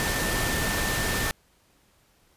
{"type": "tone in noise", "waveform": "sine", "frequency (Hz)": 1791, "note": "A6", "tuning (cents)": 30, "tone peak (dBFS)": -31, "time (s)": [0, 1.31], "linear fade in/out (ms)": 0, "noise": "pink", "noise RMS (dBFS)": -27, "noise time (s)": [0, 1.31], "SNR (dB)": -7, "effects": ["pink hiss -63 dBFS RMS until 2.36 s", "resampled to 32000 Hz"]}